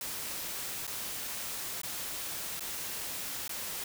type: noise with dropouts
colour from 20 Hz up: white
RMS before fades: -38 dBFS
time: 0.01-3.84 s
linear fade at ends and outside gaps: 2 ms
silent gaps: 0.869-0.876 / 1.817-1.833 / 2.596-2.606 / 3.479-3.493 s
effects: none